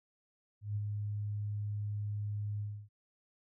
sine tone with ADSR envelope, 103.83 Hz, G#2, in tune, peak -31 dBFS, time 0.61-2.89 s, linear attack 150 ms, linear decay 35 ms, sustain -3 dB, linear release 290 ms, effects none

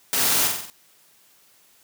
white noise with echo, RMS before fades -22 dBFS, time 0.13-0.47 s, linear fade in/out 0 ms, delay 46 ms, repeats 5, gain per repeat -4 dB, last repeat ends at 0.7 s, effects white hiss -57 dBFS RMS until 1.83 s + high-pass 100 Hz 12 dB/octave

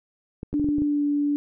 clicks, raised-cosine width 3 ms, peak -19 dBFS, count 7, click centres 0.431 / 0.53 / 0.597 / 0.644 / 0.688 / 0.784 / 0.82 s
sine tone with pitch glide, 293.7 to 290 Hz, D4 to D4, 0 to -22 cents, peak -20 dBFS, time 0.54-1.36 s, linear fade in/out 0 ms, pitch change -22 cents, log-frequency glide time 0.83-1.04 s
effects none

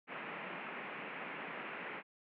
white band-pass noise, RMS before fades -45 dBFS, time 0.07-2.03 s, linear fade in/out 50 ms, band 150 to 2600 Hz, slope 48 dB/octave, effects none

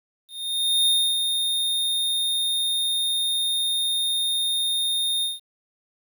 square tone with ADSR envelope, 3664 Hz, A#7, 31 cents flat, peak -17 dBFS, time 0.28-5.4 s, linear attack 590 ms, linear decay 290 ms, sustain -5 dB, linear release 170 ms, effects 9-bit

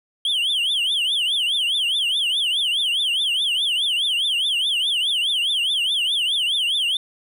triangle tone with vibrato, 3147 Hz, G7, 6 cents sharp, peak -17 dBFS, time 0.25-6.97 s, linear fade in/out 2 ms, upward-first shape triangle, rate 4.8 Hz, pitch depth 250 cents each way, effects none

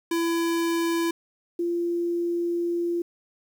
square / sine tone pair in turn, 335.2 / 344.2 Hz, E4 / F4, +29 / -25 cents, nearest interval unison, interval 46 cents, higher second, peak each -23 dBFS, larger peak neither, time 0.11-1.11 / 1.59-3.02 s, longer second, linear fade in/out 5 ms, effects 9-bit

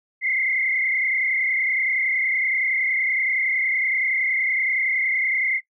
sine tone with frequency modulation, 2093 Hz, C7, in tune, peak -19 dBFS, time 0.21-5.61 s, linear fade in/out 50 ms, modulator 30.7 Hz, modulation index 2.6, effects noise-tail reverb RT60 0.1 s tail -19 dB re dry

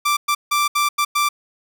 sawtooth tone bursts at uneven times, 1174.7 Hz, D6, in tune, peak -12 dBFS, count 6, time 0.05-0.17 / 0.28-0.35 / 0.51-0.68 / 0.75-0.89 / 0.98-1.05 / 1.15-1.29 s, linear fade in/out 10 ms, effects none

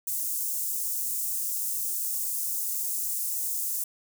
white high-pass noise, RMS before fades -30 dBFS, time 0.07-3.84 s, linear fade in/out 5 ms, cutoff 7000 Hz, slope 24 dB/octave, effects none

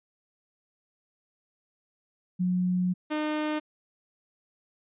sine / sawtooth tone pair in turn, 181.2 / 304.7 Hz, F#3 / D#4, -36 / -36 cents, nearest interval major sixth, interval 900 cents, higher second, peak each -23 dBFS, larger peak neither, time 2.39-2.94 / 3.1-3.6 s, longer first, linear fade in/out 20 ms, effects resampled to 8000 Hz

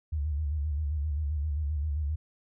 sine tone with vibrato, 74.5 Hz, D2, 25 cents sharp, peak -27 dBFS, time 0.12-2.16 s, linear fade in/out 10 ms, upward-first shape square, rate 7.6 Hz, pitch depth 77 cents each way, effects none

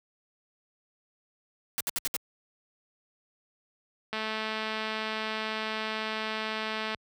white noise bursts, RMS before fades -30 dBFS, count 5, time 1.78-2.165 s, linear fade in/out 0 ms, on 25 ms, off 65 ms
click train, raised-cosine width 0.3 ms, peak -17 dBFS, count 615, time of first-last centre 4.13-6.947 s, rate 218 Hz
effects high-pass 60 Hz 12 dB/octave

